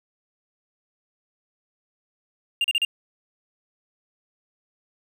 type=tone bursts; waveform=triangle; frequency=2800 Hz; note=F7; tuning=4 cents sharp; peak=-17 dBFS; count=4; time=2.61-2.85 s; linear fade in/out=2 ms; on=33 ms; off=36 ms; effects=none